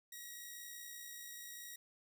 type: tone with amplitude modulation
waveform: 5% pulse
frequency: 1905 Hz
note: A#6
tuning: 37 cents sharp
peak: -36 dBFS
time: 0.12-1.76 s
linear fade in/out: 5 ms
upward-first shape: sine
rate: 60.8 Hz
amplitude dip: 30%
effects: 13-bit